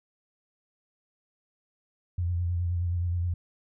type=tone with vibrato; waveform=sine; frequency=87.31 Hz; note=F2; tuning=in tune; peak=-25 dBFS; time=2.18-3.34 s; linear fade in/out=5 ms; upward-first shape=sine; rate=9.5 Hz; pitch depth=40 cents each way; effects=none